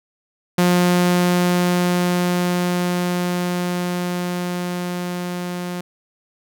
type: tone with level ramp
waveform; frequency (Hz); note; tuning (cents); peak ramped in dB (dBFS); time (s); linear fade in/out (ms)
sawtooth; 177.7; F3; +30; -9 to -21; 0.58-5.81; 5
effects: none